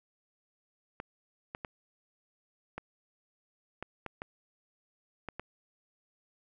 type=clicks; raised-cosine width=0.5 ms; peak=-23 dBFS; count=9; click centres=1.001 / 1.549 / 1.648 / 2.78 / 3.826 / 4.063 / 4.219 / 5.287 / 5.396 s; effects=none